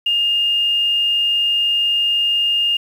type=tone with quantisation; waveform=sine; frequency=2826 Hz; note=F7; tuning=20 cents sharp; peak=-14 dBFS; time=0.06-2.77 s; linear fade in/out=5 ms; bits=7; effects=none